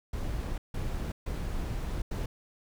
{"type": "noise bursts at uneven times", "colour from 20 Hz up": "brown", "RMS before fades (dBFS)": -33, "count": 4, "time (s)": [[0.13, 0.58], [0.74, 1.12], [1.26, 2.02], [2.11, 2.26]], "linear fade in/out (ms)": 5, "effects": []}